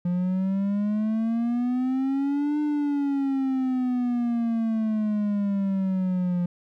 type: exponential two-way sweep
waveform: triangle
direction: up then down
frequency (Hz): 175 to 300 to 175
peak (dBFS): -20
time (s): 0.05-6.46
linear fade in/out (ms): 5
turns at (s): 2.6
effects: none